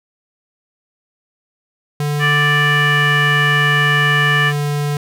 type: tone with pitch glide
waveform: square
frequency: 146.83 to 145.98 Hz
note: D3 to D3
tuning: 0 to -10 cents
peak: -17 dBFS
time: 2-4.97 s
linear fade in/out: 2 ms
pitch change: -10 cents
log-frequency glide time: 2.64-3.08 s
type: harmonic tone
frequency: 587.3 Hz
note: D5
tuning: in tune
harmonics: 2 / 3 / 4 / 5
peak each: -20 / -14 / -24 / -22 dBFS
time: 2.19-4.53 s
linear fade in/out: 50 ms
effects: none